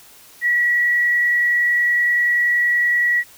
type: tone with frequency modulation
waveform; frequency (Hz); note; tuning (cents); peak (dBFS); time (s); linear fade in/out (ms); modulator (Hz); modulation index
sine; 1930; B6; -40; -14; 0.41-3.24; 50; 30.6; 0.61
effects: white hiss -46 dBFS RMS until 3.37 s